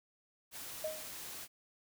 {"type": "noise", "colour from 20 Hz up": "white", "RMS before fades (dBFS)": -46, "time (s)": [0.51, 1.48], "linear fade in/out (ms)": 50}
{"type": "tone with exponential decay", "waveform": "sine", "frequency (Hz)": 624, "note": "D#5", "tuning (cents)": 5, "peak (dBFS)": -32, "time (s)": [0.84, 1.13], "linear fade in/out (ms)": 5, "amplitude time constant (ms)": 63}
{"effects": []}